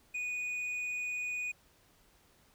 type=tone with tanh clipping; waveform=sine; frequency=2471 Hz; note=D#7; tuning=13 cents flat; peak=-35 dBFS; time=0.14-1.52 s; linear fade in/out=10 ms; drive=5 dB; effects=pink hiss -66 dBFS RMS until 2.54 s